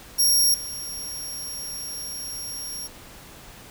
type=tone with level steps; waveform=20% pulse; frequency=5588 Hz; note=F8; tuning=in tune; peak=-11 / -26 dBFS; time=0.18-2.88 s; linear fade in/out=20 ms; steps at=0.54 s; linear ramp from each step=2 ms; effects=pink hiss -45 dBFS RMS until 3.7 s